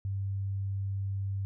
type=tone; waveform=sine; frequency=98 Hz; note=G2; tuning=in tune; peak=-30 dBFS; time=0.05-1.45 s; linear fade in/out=0 ms; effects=none